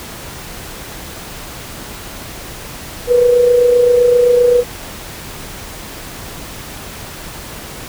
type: tone with amplitude modulation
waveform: sine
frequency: 487.4 Hz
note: B4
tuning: 23 cents flat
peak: -5 dBFS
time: 3.07-4.64 s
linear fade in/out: 50 ms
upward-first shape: sine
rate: 27.7 Hz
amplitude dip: 45%
effects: pink hiss -30 dBFS RMS until 7.88 s